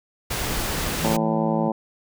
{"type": "noise", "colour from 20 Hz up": "pink", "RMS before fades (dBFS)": -26, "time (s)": [0.3, 1.17], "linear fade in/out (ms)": 10}
{"type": "tone", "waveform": "triangle", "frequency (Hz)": 162.8, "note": "E3", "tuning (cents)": -21, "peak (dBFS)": -24, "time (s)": [1, 1.69], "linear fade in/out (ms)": 10}
{"type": "harmonic tone", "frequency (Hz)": 110.8, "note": "A2", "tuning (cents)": 13, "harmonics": [2, 3, 4, 5, 6, 7, 8, 9], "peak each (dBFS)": [-24, -28, -32, -27, -33, -30, -30, -36], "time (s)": [1.04, 1.72], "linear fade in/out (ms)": 5}
{"effects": []}